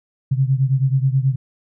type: beating tone pair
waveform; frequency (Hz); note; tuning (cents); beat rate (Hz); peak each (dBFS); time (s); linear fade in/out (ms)
sine; 130.81 / 140.11; C3 / C#3; 0 / +19; 9.3; -16 / -19; 0.31-1.36; 10
effects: none